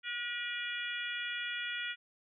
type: harmonic tone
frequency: 481 Hz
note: B4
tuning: 46 cents flat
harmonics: 3 / 4 / 5 / 6 / 7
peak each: -40 / -41 / -42 / -43 / -43 dBFS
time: 0.03-1.96 s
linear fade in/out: 50 ms
effects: none